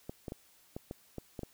clicks, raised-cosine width 2 ms, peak -26 dBFS, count 8, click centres 0.095 / 0.282 / 0.321 / 0.765 / 0.911 / 1.183 / 1.392 / 1.433 s, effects white hiss -64 dBFS RMS until 1.53 s

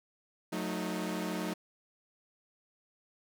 sawtooth chord, D# diminished, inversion first, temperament equal with one note detuned, 182.13 / 220 / 311.1 Hz, F#3 / A3 / D#4, -27 / 0 / 0 cents, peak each -33 / -35 / -34 dBFS, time 0.52-1.54 s, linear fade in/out 10 ms, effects none

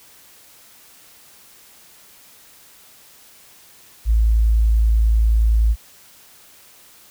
sine tone, 55.2 Hz, A1, 6 cents sharp, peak -12 dBFS, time 4.05-5.76 s, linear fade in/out 50 ms, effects white hiss -48 dBFS RMS until 7.1 s

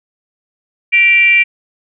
sine tone with frequency modulation, 2349 Hz, D7, in tune, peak -6 dBFS, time 0.92-1.44 s, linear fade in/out 20 ms, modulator 428 Hz, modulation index 0.52, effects none

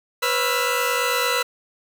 25% pulse tone cluster, 491.2 / 540 / 1327 / 1411 / 1990 Hz, B4 / C#5 / E6 / F6 / B6, -9 / -45 / +11 / +17 / +13 cents, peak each -21 / -25 / -21 / -25 / -23 dBFS, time 0.22-1.43 s, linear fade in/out 10 ms, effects none

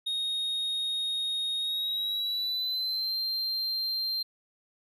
triangle tone with pitch glide, 3729 to 4162 Hz, A#7 to C8, 0 to -10 cents, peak -27 dBFS, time 0.06-4.23 s, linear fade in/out 10 ms, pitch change +190 cents, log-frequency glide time 1.58-3.17 s, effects none

